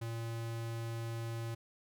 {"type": "tone", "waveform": "square", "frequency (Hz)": 115, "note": "A#2", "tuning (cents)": -23, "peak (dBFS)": -38, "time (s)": [0.01, 1.55], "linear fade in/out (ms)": 10, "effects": []}